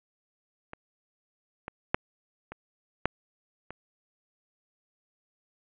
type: clicks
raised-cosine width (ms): 0.5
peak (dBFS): -25 / -21 / -7 / -24 / -8 / -24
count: 6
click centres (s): 0.734 / 1.681 / 1.945 / 2.52 / 3.056 / 3.706
effects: resampled to 8000 Hz + 7-bit

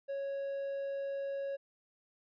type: tone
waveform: triangle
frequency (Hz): 553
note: C#5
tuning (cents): -4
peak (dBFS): -33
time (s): 0.08-1.57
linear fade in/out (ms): 20
effects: resampled to 11025 Hz

